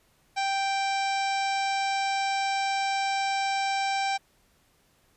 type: harmonic tone with a mistuned harmonic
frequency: 784 Hz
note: G5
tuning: in tune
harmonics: 1 / 2 / 3 / 4 / 5 / 6 / 7 / 8 / 9 / 10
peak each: -26 / -36 / -33 / -42 / -39 / -44 / -39 / -47 / -50 / -46 dBFS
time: 0.36-4.18 s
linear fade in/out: 20 ms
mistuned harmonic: 9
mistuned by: +28 cents
effects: pink hiss -65 dBFS RMS until 5.16 s + resampled to 32000 Hz